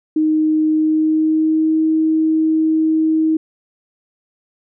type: tone with pitch glide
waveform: sine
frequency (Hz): 311.1 to 316.7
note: D#4 to D#4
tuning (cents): 0 to +31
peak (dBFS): -12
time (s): 0.16-3.37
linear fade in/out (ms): 5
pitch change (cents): +31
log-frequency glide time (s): 0.69-1.81
effects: none